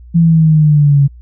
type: exponential sweep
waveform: sine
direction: down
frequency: 169.4 to 138.59 Hz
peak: -5 dBFS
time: 0.14-1.08 s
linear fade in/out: 20 ms
effects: added 60 Hz sine -33 dBFS peak until 1.21 s